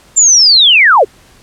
sine linear sweep, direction down, 7310 to 342.9 Hz, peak -3 dBFS, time 0.16-1.05 s, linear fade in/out 20 ms, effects pink hiss -44 dBFS RMS until 1.42 s + low-pass 11000 Hz 12 dB/octave

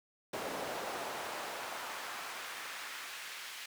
brown noise with high-pass filter sweep, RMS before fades -42 dBFS, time 0.33-3.66 s, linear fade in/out 5 ms, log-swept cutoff 480 to 2300 Hz, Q 1, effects none

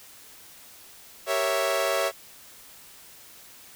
sawtooth chord, G diminished seventh, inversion none, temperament equal, 392 / 466.2 / 554.4 / 659.3 Hz, G4 / Bb4 / Db5 / Fb5, 0 / 0 / 0 / 0 cents, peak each -29 / -29 / -23 / -23 dBFS, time 1.26-2.12 s, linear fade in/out 50 ms, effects white hiss -49 dBFS RMS until 3.75 s

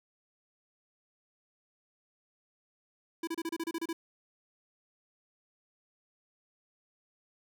square tone bursts, 330.6 Hz, E4, 5 cents sharp, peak -33 dBFS, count 10, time 3.23-3.93 s, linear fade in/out 5 ms, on 43 ms, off 30 ms, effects none

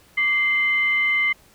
sine tone with frequency modulation, 2087 Hz, C7, 5 cents flat, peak -17 dBFS, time 0.17-1.33 s, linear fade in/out 10 ms, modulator 922 Hz, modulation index 0.34, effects pink hiss -54 dBFS RMS until 1.54 s

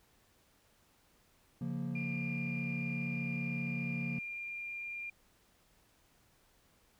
triangle chord, Bb minor, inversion first, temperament just, 139.85 / 174.81 / 233.1 Hz, Db3 / F3 / Bb3, +16 / +2 / 0 cents, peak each -37 dBFS, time 1.61-4.19 s, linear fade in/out 5 ms
sine tone, 2397 Hz, D7, 35 cents sharp, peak -39 dBFS, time 1.95-5.1 s, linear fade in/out 5 ms
effects tanh soft clip ceiling -26 dBFS + pink hiss -69 dBFS RMS until 6.99 s

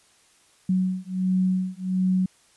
sine beating tone pair, 185 / 186.4 Hz, F#3 / F#3, 0 / +13 cents, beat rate 1.4 Hz, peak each -24 dBFS, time 0.69-2.26 s, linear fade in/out 5 ms, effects white hiss -59 dBFS RMS until 2.56 s + resampled to 24000 Hz

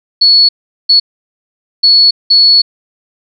sine tone bursts at uneven times, 4398 Hz, C#8, 14 cents flat, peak -3 dBFS, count 4, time 0.21-0.49 / 0.89-1 / 1.83-2.11 / 2.3-2.62 s, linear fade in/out 10 ms, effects none

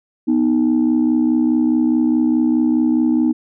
sine tone pair together, 246.3 / 311.1 Hz, B3 / D#4, -5 / 0 cents, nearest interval major third, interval 405 cents, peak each -14 dBFS, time 0.27-3.33 s, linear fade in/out 20 ms, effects tanh soft clip ceiling -8 dBFS

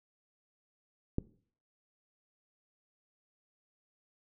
click, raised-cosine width 3 ms, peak -17 dBFS, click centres 1.184 s, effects noise-tail reverb RT60 0.5 s tail -20 dB re dry

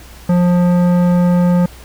sine tone with tanh clipping, 176.9 Hz, F3, 23 cents sharp, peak -11 dBFS, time 0.29-1.66 s, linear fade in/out 5 ms, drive 14 dB, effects added 60 Hz sine -37 dBFS peak until 1.84 s + pink hiss -40 dBFS RMS until 1.84 s

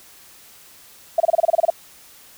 sine tone bursts, 666 Hz, E5, 18 cents sharp, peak -11 dBFS, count 11, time 1.18-1.702 s, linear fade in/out 5 ms, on 22 ms, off 28 ms, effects white hiss -47 dBFS RMS until 2.37 s

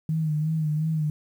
sine tone with vibrato, 155.56 Hz, D#3, in tune, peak -22 dBFS, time 0.09-1.1 s, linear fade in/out 2 ms, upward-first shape sine, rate 2.8 Hz, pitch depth 52 cents each way, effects 9-bit

